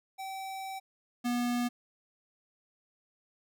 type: tone pair in turn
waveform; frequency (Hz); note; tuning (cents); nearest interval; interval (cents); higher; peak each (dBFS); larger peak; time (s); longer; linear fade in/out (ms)
square; 770 / 242.5; G5 / B3; -31 / -31; octave + minor sixth; 2000; first; -38 / -29; second; 0.18-0.8 / 1.24-1.69; first; 20
effects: none